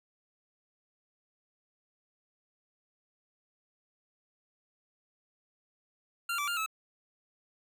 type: tone with pitch steps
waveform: 25% pulse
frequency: 1387 / 1162 / 1400 / 1301 Hz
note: F6 / D6 / F6 / E6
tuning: -12 / -19 / +4 / -23 cents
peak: -27 dBFS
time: 6.29-6.662 s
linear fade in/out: 5 ms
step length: 93 ms
effects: none